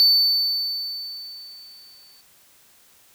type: tone with exponential decay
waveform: triangle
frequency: 4520 Hz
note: C#8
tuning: 33 cents sharp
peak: -10 dBFS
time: 0-2.21 s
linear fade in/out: 0 ms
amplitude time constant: 480 ms
effects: white hiss -55 dBFS RMS until 3.14 s